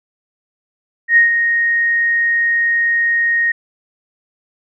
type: tone with ADSR envelope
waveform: sine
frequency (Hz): 1864.7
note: A#6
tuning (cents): 0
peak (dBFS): -5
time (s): 1.08-3.52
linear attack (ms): 85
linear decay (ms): 130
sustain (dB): -7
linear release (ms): 6
effects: none